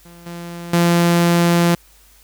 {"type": "tone with level steps", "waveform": "sawtooth", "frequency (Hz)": 171.7, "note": "F3", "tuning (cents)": -29, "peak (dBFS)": [-36, -25, -8], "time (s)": [0.05, 1.75], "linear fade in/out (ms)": 5, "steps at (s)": [0.26, 0.73], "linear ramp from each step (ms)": 5, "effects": ["added 50 Hz sine -51 dBFS peak until 2.23 s", "white hiss -51 dBFS RMS until 2.23 s"]}